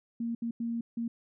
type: tone bursts at uneven times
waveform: sine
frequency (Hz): 232.6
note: A#3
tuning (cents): -4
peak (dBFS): -30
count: 4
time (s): 0.2-0.35 / 0.42-0.51 / 0.6-0.81 / 0.97-1.08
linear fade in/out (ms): 5
effects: none